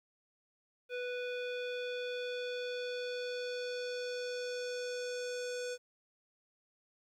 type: tone with low-pass filter sweep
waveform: square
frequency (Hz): 493.9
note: B4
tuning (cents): 0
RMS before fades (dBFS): -39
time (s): 0.89-5.78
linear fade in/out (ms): 50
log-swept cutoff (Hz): 2800 to 7000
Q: 2.2
effects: 12-bit